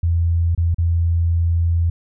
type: tone with dropouts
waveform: sine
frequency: 84.4 Hz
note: E2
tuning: 41 cents sharp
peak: -14 dBFS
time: 0.03-1.9 s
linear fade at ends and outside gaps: 5 ms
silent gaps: 0.55-0.577 / 0.745-0.783 s
effects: none